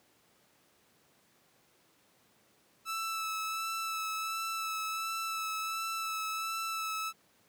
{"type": "tone with vibrato", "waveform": "sawtooth", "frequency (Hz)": 1314, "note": "E6", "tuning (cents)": -6, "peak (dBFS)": -30, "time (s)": [2.85, 7.13], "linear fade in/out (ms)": 50, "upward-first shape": "sine", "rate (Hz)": 1.4, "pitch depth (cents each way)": 18, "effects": ["pink hiss -67 dBFS RMS until 7.48 s", "high-pass 150 Hz 12 dB/octave"]}